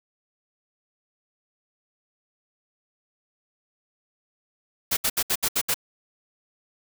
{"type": "noise bursts", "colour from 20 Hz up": "white", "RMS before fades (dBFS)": -23, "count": 7, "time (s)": [4.91, 5.744], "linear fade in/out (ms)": 10, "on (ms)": 60, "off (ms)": 69, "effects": []}